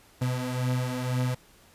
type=beating tone pair; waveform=35% pulse; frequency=125.5 / 127.5 Hz; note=B2 / C3; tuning=+28 / -44 cents; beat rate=2 Hz; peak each=-26 / -30 dBFS; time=0.21-1.35 s; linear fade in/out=10 ms; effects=pink hiss -57 dBFS RMS until 1.74 s + resampled to 32000 Hz